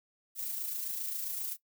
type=noise with amplitude modulation; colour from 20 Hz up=violet; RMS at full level=-35 dBFS; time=0.35-1.57 s; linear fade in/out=50 ms; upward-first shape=sine; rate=27.5 Hz; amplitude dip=40%; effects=noise-tail reverb RT60 0.1 s tail -17 dB re dry